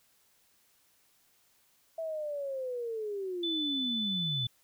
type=linear sweep; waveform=sine; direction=down; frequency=659 to 116.54 Hz; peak=-33 dBFS; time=1.98-4.47 s; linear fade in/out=5 ms
type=tone; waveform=sine; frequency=3500 Hz; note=A7; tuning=10 cents flat; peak=-31 dBFS; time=3.43-4.47 s; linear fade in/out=5 ms
effects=white hiss -68 dBFS RMS until 4.63 s